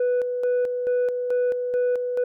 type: tone with tremolo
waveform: sine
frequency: 493.9 Hz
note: B4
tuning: in tune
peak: -16 dBFS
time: 0-2.24 s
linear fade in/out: 5 ms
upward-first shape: square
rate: 2.3 Hz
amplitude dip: 55%
effects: tanh soft clip ceiling -18 dBFS